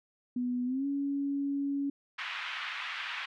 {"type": "tone with pitch glide", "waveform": "sine", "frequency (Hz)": [246.9, 280.4], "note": ["B3", "C#4"], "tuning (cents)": [0, 20], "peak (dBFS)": -29, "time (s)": [0.36, 1.9], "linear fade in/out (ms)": 5, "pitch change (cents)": 220, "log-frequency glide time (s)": [0.65, 0.86]}
{"type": "band-pass noise", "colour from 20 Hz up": "white", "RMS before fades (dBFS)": -38, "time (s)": [2.18, 3.26], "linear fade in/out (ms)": 10, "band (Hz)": [1100, 2900], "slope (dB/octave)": 24}
{"effects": []}